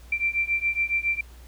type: beating tone pair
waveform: sine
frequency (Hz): 2349 / 2356.2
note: D7 / D7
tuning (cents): 0 / +5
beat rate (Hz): 7.2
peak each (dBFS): -26 / -25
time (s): 0.12-1.21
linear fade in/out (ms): 5
effects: added 60 Hz sine -44 dBFS peak until 1.47 s + pink hiss -54 dBFS RMS until 1.47 s